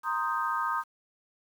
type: chord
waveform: sine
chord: C minor seventh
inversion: third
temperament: equal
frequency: 932.3 / 1046.5 / 1244.5 / 1568 Hz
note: Bb5 / C6 / Eb6 / G6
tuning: 0 / 0 / 0 / 0 cents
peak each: -33 / -34 / -30 / -35 dBFS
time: 0.03-0.84 s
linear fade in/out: 50 ms
effects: 9-bit